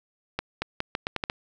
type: accelerating click train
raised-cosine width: 0.3 ms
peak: -11 dBFS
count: 8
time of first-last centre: 0.39-1.299 s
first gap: 230 ms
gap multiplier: 0.8
effects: none